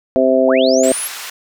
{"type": "harmonic tone", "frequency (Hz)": 130.81, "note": "C3", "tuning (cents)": 0, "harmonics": [2, 3, 4, 5], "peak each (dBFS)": [-16, -18, -14, -14], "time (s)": [0.16, 0.92], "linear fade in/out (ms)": 0}
{"type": "linear sweep", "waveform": "sine", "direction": "up", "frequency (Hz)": [548, 11590], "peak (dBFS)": -20, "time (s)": [0.47, 1.08], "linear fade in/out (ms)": 10}
{"type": "band-pass noise", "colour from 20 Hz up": "pink", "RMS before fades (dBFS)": -29, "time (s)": [0.83, 1.3], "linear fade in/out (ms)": 5, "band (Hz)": [1300, 13000], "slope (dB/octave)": 12}
{"effects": []}